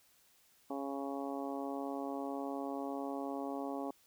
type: harmonic tone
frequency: 138.59 Hz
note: C#3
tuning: in tune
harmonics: 2 / 3 / 4 / 5 / 6 / 7 / 8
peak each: -40 / -45 / -45 / -45 / -46 / -53 / -50 dBFS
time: 0.7-3.91 s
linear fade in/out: 5 ms
effects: white hiss -68 dBFS RMS until 4.06 s